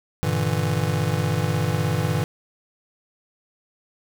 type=chord; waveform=square; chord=E half-diminished seventh; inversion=first; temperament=just; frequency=98.89 / 118.67 / 148.33 / 164.81 Hz; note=G2 / Bb2 / D3 / E3; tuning=+16 / +31 / +18 / 0 cents; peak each=-27 dBFS; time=0.23-2.24 s; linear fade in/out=0 ms; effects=none